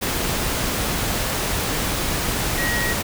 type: tone in noise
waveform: sine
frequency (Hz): 1900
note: A#6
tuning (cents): +33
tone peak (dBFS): -23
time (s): 2.57-2.94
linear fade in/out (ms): 20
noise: pink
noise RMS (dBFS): -23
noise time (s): 0.01-3.03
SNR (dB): -3
effects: none